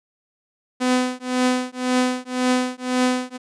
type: tone with tremolo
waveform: sawtooth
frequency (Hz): 252.4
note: B3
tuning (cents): +38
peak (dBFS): -11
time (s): 0.8-3.38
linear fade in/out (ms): 20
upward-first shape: triangle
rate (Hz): 1.9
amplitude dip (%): 100
effects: resampled to 22050 Hz